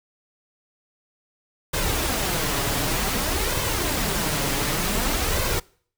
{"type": "noise with flanger", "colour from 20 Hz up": "pink", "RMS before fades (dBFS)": -24, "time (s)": [1.73, 5.6], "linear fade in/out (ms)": 10, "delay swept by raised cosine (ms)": [1.9, 7.2], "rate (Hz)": 0.54, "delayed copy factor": 0.5, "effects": ["noise-tail reverb RT60 0.5 s tail -24 dB re dry"]}